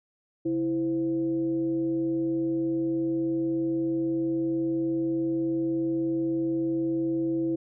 sine tone with frequency modulation, 329.6 Hz, E4, in tune, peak -24 dBFS, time 0.45-7.56 s, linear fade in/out 10 ms, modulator 191 Hz, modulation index 0.42, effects none

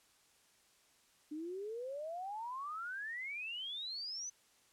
sine exponential sweep, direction up, 293.7 to 6170 Hz, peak -40 dBFS, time 1.31-4.3 s, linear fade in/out 10 ms, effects white hiss -69 dBFS RMS until 4.72 s + low-pass 10000 Hz 12 dB/octave

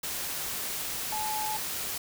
sine tone in noise, 858 Hz, A5, 44 cents flat, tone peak -31 dBFS, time 1.12-1.57 s, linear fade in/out 5 ms, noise white, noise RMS -34 dBFS, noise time 0.03-1.98 s, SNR 0 dB, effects none

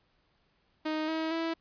sawtooth tone with pitch steps, 311.1 / 319.7 / 328.5 Hz, D#4 / D#4 / E4, 0 / +47 / -6 cents, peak -26 dBFS, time 0.85-1.54 s, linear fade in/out 10 ms, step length 230 ms, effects pink hiss -71 dBFS RMS until 1.6 s + resampled to 11025 Hz

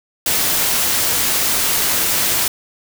white noise, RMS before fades -17 dBFS, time 0.26-2.48 s, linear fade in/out 2 ms, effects none

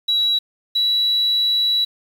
sine tone pair in turn, 3898 / 3920 Hz, B7 / B7, -23 / -14 cents, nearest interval unison, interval 9 cents, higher second, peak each -14 dBFS, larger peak neither, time 0.08-0.39 / 0.75-1.85 s, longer second, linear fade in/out 10 ms, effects tanh soft clip ceiling -11 dBFS + 7-bit

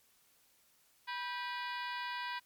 harmonic tone with a mistuned harmonic, 488.7 Hz, B4, 18 cents flat, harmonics 2 / 3 / 4 / 5 / 6 / 7 / 8 / 9 / 10, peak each -40 / -44 / -46 / -48 / -50 / -51 / -52 / -53 / -54 dBFS, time 1.07-2.4 s, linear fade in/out 20 ms, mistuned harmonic 3, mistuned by +120 cents, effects white hiss -69 dBFS RMS until 2.45 s + MP3 96 kbps

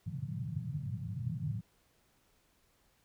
white band-pass noise, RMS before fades -38 dBFS, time 0.06-1.61 s, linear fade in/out 10 ms, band 100 to 160 Hz, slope 48 dB/octave, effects pink hiss -71 dBFS RMS until 3.04 s

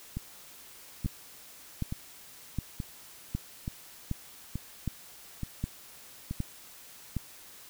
two click trains, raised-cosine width 5 ms, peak -21 / -18 dBFS, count 8 / 9, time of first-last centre 0.17-6.31 / 1.06-7.167 s, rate 1.14 / 1.31 Hz, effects white hiss -51 dBFS RMS until 7.69 s

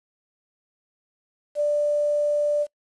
sine tone with quantisation, 589 Hz, D5, 5 cents sharp, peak -19 dBFS, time 1.55-2.67 s, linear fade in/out 50 ms, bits 8, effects noise-tail reverb RT60 0.1 s tail -24 dB re dry + resampled to 24000 Hz

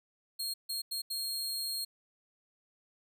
sawtooth tone bursts at uneven times, 4248 Hz, C8, 25 cents sharp, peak -31 dBFS, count 4, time 0.39-0.54 / 0.69-0.82 / 0.91-1.02 / 1.1-1.85 s, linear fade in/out 10 ms, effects none

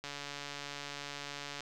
click train, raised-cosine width 0.2 ms, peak -24 dBFS, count 225, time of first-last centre 0.04-1.606 s, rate 143 Hz, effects none

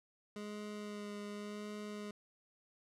25% pulse tone with vibrato, 207.7 Hz, G#3, in tune, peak -39 dBFS, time 0.36-2.11 s, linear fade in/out 2 ms, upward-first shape sine, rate 0.89 Hz, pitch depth 15 cents each way, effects low-pass 9000 Hz 12 dB/octave

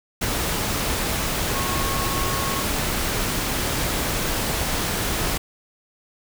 sine tone in noise, 1094 Hz, C#6, 23 cents flat, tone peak -29 dBFS, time 1.54-2.63 s, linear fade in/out 10 ms, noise pink, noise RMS -24 dBFS, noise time 0.21-5.38 s, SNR -8 dB, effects none

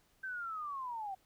sine linear sweep, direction down, 1568 to 750 Hz, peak -38 dBFS, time 0.23-1.15 s, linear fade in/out 10 ms, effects pink hiss -71 dBFS RMS until 1.25 s

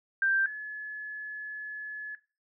sine tone pair in turn, 1576 / 1709.7 Hz, G6 / G#6, +9 / +50 cents, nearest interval minor second, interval 141 cents, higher second, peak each -23 / -34 dBFS, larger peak first, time 0.22-0.46 / 0.46-2.15 s, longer second, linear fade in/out 2 ms, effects noise-tail reverb RT60 0.3 s tail -18 dB re dry

